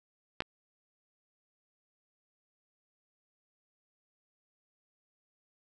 clicks, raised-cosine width 0.3 ms, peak -13 / -29 dBFS, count 2, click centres 0.405 / 0.421 s, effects none

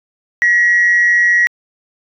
sine tone with amplitude modulation, 1913 Hz, A#6, 44 cents sharp, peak -5 dBFS, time 0.42-1.47 s, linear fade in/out 0 ms, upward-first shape sine, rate 185 Hz, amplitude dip 50%, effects tanh soft clip ceiling -4 dBFS

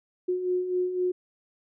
sine beating tone pair, 360 / 363.9 Hz, F#4 / F#4, -47 / -29 cents, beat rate 3.9 Hz, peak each -33 / -25 dBFS, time 0.28-1.12 s, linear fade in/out 10 ms, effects none

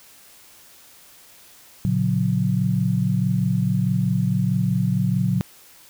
sine tone cluster, 116.1 / 140.8 / 182.4 Hz, A#2 / C#3 / F#3, -7 / +27 / -24 cents, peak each -23 / -23 / -21 dBFS, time 1.85-5.41 s, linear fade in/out 0 ms, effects white hiss -49 dBFS RMS until 5.89 s

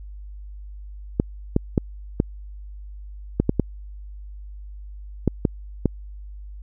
clicks, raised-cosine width 3 ms, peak -4 dBFS, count 10, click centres 1.199 / 1.564 / 1.778 / 2.201 / 3.4 / 3.494 / 3.597 / 5.277 / 5.452 / 5.857 s, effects added 50 Hz sine -35 dBFS peak until 6.62 s

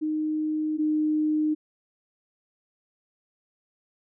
sine tone pair in turn, 308.7 / 306.6 Hz, D#4 / D#4, -14 / -25 cents, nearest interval unison, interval 11 cents, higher first, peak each -24 / -21 dBFS, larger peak second, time 0.01-0.78 / 0.78-1.55 s, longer neither, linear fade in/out 20 ms, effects none

